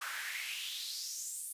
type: noise with high-pass filter sweep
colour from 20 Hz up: pink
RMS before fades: -41 dBFS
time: 0.01-1.53 s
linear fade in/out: 10 ms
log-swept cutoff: 1300 to 10000 Hz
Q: 4.2
effects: resampled to 32000 Hz